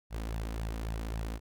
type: tone with flanger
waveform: sawtooth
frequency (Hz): 55.3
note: A1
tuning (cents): +9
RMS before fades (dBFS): -36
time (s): 0.1-1.4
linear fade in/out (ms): 50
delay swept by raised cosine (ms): 1.1 to 4.1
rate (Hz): 3.7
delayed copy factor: +0.55
effects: none